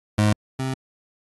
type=tone pair in turn; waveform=25% pulse; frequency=105.4 / 131.76 Hz; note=G#2 / C3; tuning=+26 / +12 cents; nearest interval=major third; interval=386 cents; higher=second; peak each=-12 / -20 dBFS; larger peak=first; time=0.18-0.33 / 0.59-0.74 s; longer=neither; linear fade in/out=5 ms; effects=AAC 32 kbps